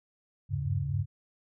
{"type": "tone cluster", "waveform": "sine", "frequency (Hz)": [80.4, 97.9, 101.9, 139.4], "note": ["E2", "G2", "G#2", "C#3"], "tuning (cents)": [-43, -2, -32, 10], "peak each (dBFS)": [-37, -34, -33, -31], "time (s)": [0.49, 1.06], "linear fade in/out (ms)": 50, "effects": []}